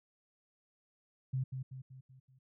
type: tone with echo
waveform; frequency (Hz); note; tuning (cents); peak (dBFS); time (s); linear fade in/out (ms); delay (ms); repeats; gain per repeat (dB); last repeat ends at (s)
sine; 130.81; C3; 0; -31; 1.33-1.44; 10; 190; 5; -6; 2.39
effects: none